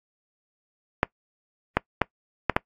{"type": "clicks", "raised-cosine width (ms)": 0.5, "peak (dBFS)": -3, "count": 5, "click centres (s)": [1.031, 1.77, 2.017, 2.497, 2.565], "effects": ["noise-tail reverb RT60 0.1 s tail -23 dB re dry", "AAC 48 kbps"]}